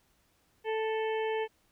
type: harmonic tone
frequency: 440 Hz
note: A4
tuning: in tune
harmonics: 1 / 2 / 4 / 5 / 6 / 7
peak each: -30 / -36 / -42 / -44 / -46 / -47 dBFS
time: 0.64-1.48 s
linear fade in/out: 50 ms
effects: pink hiss -70 dBFS RMS until 1.71 s